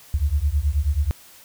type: beating tone pair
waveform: sine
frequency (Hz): 68.2 / 77.5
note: C#2 / D#2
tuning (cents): -28 / -6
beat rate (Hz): 9.3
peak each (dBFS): -21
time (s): 0.14-1.11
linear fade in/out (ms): 0
effects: white hiss -48 dBFS RMS until 1.44 s